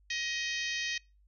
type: harmonic tone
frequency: 629 Hz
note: D#5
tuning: 19 cents sharp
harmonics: 3 / 4 / 5 / 6 / 7 / 8 / 9 / 10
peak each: -36 / -38 / -40 / -42 / -43 / -44 / -45 / -46 dBFS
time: 0.1-0.98 s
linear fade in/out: 5 ms
effects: noise-tail reverb RT60 0.3 s tail -26 dB re dry + added 50 Hz sine -61 dBFS peak until 1.27 s